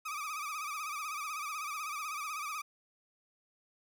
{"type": "tone with vibrato", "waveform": "30% pulse", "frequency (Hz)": 1210, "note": "D#6", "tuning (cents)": -49, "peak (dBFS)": -34, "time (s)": [0.05, 2.62], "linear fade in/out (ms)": 10, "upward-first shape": "sine", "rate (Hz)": 16, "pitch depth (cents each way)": 100, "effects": []}